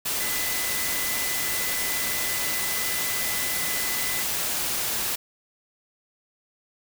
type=tone in noise; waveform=sine; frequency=2008 Hz; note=B6; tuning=28 cents sharp; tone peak=-33 dBFS; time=0.2-4.23 s; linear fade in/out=10 ms; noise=white; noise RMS=-27 dBFS; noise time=0.05-5.16 s; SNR=-9 dB; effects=none